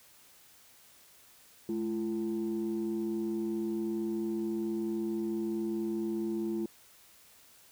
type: tone pair together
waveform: sine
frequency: 214.7 / 339.2 Hz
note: A3 / E4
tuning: -42 / +50 cents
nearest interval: minor sixth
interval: 792 cents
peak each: -33 / -31 dBFS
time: 1.69-6.66 s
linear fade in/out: 2 ms
effects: tanh soft clip ceiling -26 dBFS + white hiss -59 dBFS RMS until 7.71 s